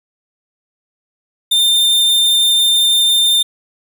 45% pulse tone, 3606 Hz, A7, 42 cents sharp, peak -10 dBFS, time 1.51-3.43 s, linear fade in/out 10 ms, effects none

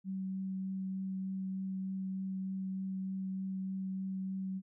sine tone with vibrato, 190.3 Hz, F#3, 49 cents sharp, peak -35 dBFS, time 0.04-4.62 s, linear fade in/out 50 ms, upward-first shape triangle, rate 3.3 Hz, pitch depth 9 cents each way, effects none

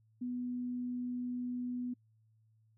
sine tone, 246.9 Hz, B3, in tune, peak -35 dBFS, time 0.21-1.94 s, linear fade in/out 10 ms, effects noise-tail reverb RT60 0.1 s tail -26 dB re dry + added 110 Hz sine -66 dBFS peak until 2.77 s

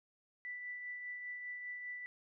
sine tone with tremolo, 1975.5 Hz, B6, in tune, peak -40 dBFS, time 0.45-2.06 s, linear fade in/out 0 ms, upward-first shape triangle, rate 5 Hz, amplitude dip 40%, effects none

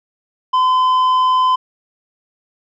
sine tone with tanh clipping, 1021 Hz, C6, 43 cents flat, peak -12 dBFS, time 0.53-1.56 s, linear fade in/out 10 ms, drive 6 dB, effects none

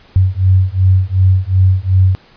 sine beating tone pair, 92.5 / 95.2 Hz, F#2 / F#2, 0 / +50 cents, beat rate 2.7 Hz, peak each -11 dBFS, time 0.16-2.15 s, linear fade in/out 0 ms, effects pink hiss -46 dBFS RMS until 2.36 s + resampled to 11025 Hz

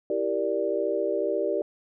sine chord, E half-diminished seventh, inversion none, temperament equal, 329.6 / 392 / 466.2 / 587.3 Hz, E4 / G4 / Bb4 / D5, 0 / 0 / 0 / 0 cents, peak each -32 / -28 / -30 / -28 dBFS, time 0.1-1.62 s, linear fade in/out 2 ms, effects none

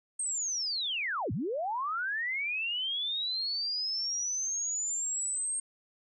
sine linear two-way sweep, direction down then up, 8550 to 87.31 to 8550 Hz, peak -30 dBFS, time 0.19-5.6 s, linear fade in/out 5 ms, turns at 1.32 s, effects none

